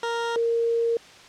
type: tone pair in turn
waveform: 20% pulse / sine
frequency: 466.2 / 463.7 Hz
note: A#4 / A#4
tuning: 0 / -9 cents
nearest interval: unison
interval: 9 cents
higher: first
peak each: -20 dBFS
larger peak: neither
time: 0.03-0.36 / 0.36-0.97 s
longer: second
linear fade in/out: 2 ms
effects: white hiss -47 dBFS RMS until 1.28 s + low-pass 5000 Hz 12 dB/octave